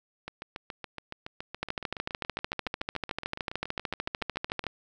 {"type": "two click trains", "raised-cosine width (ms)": 0.3, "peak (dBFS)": [-21, -14], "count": [32, 42], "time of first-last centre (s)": [[0.28, 4.64], [1.63, 4.667]], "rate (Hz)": [7.11, 13.5], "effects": []}